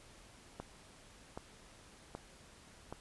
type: click train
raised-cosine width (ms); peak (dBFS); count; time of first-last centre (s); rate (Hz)
1; -28; 4; 0.6-2.926; 1.29
effects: pink hiss -59 dBFS RMS until 3 s + resampled to 24000 Hz